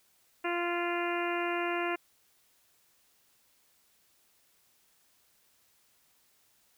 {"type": "harmonic tone", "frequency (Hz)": 346.9, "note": "F4", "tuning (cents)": -12, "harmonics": [1, 2, 3, 4, 5, 6, 7, 8], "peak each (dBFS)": [-33, -36, -38, -39, -40, -41, -41, -42], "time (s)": [0.44, 1.96], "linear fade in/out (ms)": 10, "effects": ["white hiss -68 dBFS RMS until 6.77 s"]}